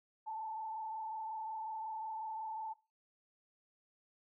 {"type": "tone with frequency modulation", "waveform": "sine", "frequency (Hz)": 880, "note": "A5", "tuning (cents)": 0, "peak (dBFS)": -39, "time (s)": [0.26, 2.74], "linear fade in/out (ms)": 20, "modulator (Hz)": 25.5, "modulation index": 0.95, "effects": ["noise-tail reverb RT60 0.3 s tail -21 dB re dry"]}